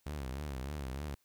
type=tone with vibrato; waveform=sawtooth; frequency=69.3 Hz; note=C#2; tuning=in tune; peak=-34 dBFS; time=0.06-1.15 s; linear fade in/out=5 ms; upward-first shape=triangle; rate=3.3 Hz; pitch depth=180 cents each way; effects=white hiss -74 dBFS RMS until 1.24 s